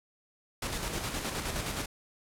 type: noise with tremolo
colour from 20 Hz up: pink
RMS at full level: -33 dBFS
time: 0.62-1.86 s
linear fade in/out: 5 ms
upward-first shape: square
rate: 9.6 Hz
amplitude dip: 40%
effects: low-pass 12000 Hz 12 dB/octave